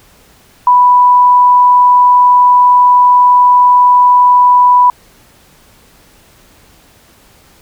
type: tone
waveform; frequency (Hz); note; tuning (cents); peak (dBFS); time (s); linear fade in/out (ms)
sine; 987.8; B5; 0; -3; 0.67-4.9; 2
effects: pink hiss -45 dBFS RMS until 7.61 s